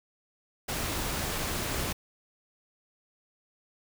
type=noise; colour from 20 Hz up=pink; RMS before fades=-32 dBFS; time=0.68-1.93 s; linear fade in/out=10 ms; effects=none